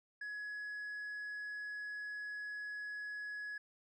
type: tone with hard clipping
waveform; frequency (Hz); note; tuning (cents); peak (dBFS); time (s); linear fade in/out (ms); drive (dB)
triangle; 1683; G#6; +23; -40; 0.21-3.58; 5; 1
effects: none